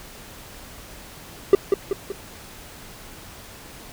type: tone with echo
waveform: triangle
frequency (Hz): 394.2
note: G4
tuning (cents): +10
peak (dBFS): -5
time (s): 1.53-1.55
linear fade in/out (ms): 2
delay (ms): 190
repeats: 3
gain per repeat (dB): -6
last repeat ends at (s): 2.12
effects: pink hiss -42 dBFS RMS until 3.92 s